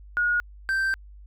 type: tone pair in turn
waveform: sine / triangle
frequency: 1443 / 1562.5 Hz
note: F#6 / G6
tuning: -44 / -6 cents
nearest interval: minor second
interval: 138 cents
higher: second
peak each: -20 dBFS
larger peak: neither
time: 0.17-0.4 / 0.69-0.94 s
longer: second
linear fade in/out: 0 ms
effects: added 50 Hz sine -43 dBFS peak until 1.26 s